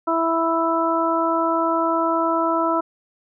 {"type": "harmonic tone", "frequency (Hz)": 329.6, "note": "E4", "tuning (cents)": 0, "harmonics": [1, 2, 3, 4], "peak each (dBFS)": [-23, -23, -23, -23], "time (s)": [0.07, 2.81], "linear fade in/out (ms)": 10, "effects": []}